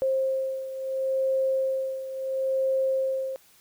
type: beating tone pair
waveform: sine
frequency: 530 / 530.73 Hz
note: C5 / C5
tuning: +22 / +25 cents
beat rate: 0.73 Hz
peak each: -25 / -30 dBFS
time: 0.02-3.36 s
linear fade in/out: 0 ms
effects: white hiss -58 dBFS RMS until 3.6 s